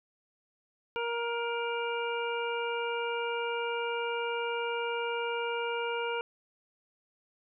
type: harmonic tone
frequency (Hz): 470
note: A#4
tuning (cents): +14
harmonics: 1 / 2 / 3 / 5 / 6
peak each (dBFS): -33 / -36 / -38 / -40 / -41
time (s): 0.96-6.21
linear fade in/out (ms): 0
effects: none